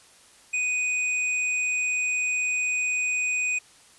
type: tone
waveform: square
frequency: 2489 Hz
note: D#7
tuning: in tune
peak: -24 dBFS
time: 0.53-3.59 s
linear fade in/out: 10 ms
effects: white hiss -54 dBFS RMS until 3.98 s + resampled to 24000 Hz